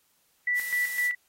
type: tone with tremolo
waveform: sine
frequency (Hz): 1966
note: B6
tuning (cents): -8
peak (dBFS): -23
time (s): 0.47-1.15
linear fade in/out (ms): 5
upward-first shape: square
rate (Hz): 3.9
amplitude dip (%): 60
type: noise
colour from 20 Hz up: blue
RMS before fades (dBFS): -38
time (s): 0.54-1.11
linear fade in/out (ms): 50
effects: white hiss -68 dBFS RMS until 1.28 s + AAC 48 kbps